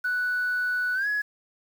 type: tone with pitch glide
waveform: sine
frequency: 1482 to 1682.8 Hz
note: F#6 to G#6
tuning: +2 to +22 cents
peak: -22 dBFS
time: 0.04-1.22 s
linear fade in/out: 10 ms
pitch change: +220 cents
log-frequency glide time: 0.94-1.07 s
effects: tanh soft clip ceiling -21 dBFS + 8-bit